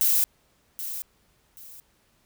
violet noise with echo, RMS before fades -21 dBFS, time 0.01-0.24 s, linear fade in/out 0 ms, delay 780 ms, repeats 2, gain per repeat -12 dB, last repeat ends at 1.8 s, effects pink hiss -65 dBFS RMS until 2.25 s

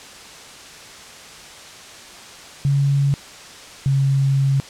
sine tone pair in turn, 140 / 136.72 Hz, C#3 / C#3, +18 / -24 cents, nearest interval unison, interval 42 cents, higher first, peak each -14 dBFS, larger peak neither, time 2.65-3.14 / 3.86-4.6 s, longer second, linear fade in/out 0 ms, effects white hiss -39 dBFS RMS until 4.69 s + low-pass 7000 Hz 12 dB/octave

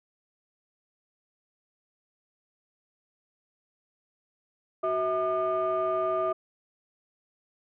sine tone cluster, 372.7 / 647 / 1208 Hz, F#4 / E5 / D6, +13 / -32 / +48 cents, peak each -30 / -26 / -29 dBFS, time 4.83-6.33 s, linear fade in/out 10 ms, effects tanh soft clip ceiling -19 dBFS

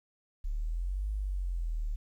sine exponential two-way sweep, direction up then down, 34.65 to 52 to 36.54 Hz, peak -30 dBFS, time 0.44-1.96 s, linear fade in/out 10 ms, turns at 1.1 s, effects 11-bit

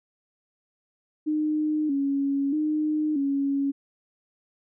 sine tone with vibrato, 291.5 Hz, D4, 13 cents flat, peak -22 dBFS, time 1.26-3.72 s, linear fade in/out 20 ms, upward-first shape square, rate 0.79 Hz, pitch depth 82 cents each way, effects none

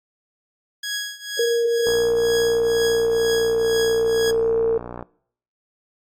15% pulse tone with tremolo, 1661.2 Hz, G#6, in tune, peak -16 dBFS, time 0.83-4.31 s, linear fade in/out 5 ms, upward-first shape triangle, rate 2.1 Hz, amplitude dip 90%
sine tone with pitch glide, 468 to 454.4 Hz, A#4 to A#4, +7 to -44 cents, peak -16 dBFS, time 1.39-4.78 s, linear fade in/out 5 ms, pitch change -51 cents, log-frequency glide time 1.61-3.78 s
click train, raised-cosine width 1 ms, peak -18 dBFS, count 191, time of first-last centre 1.87-5.026 s, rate 60.2 Hz
effects noise-tail reverb RT60 0.6 s tail -22 dB re dry + AAC 48 kbps

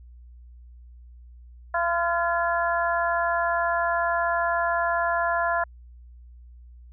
harmonic tone with a mistuned harmonic, 340.8 Hz, F4, 42 cents flat, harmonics 2 / 3 / 4 / 5, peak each -25 / -27 / -28 / -29 dBFS, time 1.74-5.64 s, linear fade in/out 5 ms, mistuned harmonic 4, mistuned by +31 cents, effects added 60 Hz sine -44 dBFS peak until 6.92 s

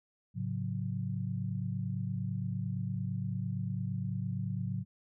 sine tone cluster, 107.2 / 136 / 182.1 Hz, A2 / C#3 / F#3, -45 / -33 / -27 cents, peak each -36 / -37 / -37 dBFS, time 0.34-4.85 s, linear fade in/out 50 ms, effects none

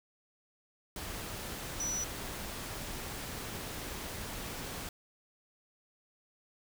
sine tone in noise, 5910 Hz, F#8, 3 cents flat, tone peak -33 dBFS, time 1.8-2.04 s, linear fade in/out 2 ms, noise pink, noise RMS -41 dBFS, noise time 0.96-4.89 s, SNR +5 dB, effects none

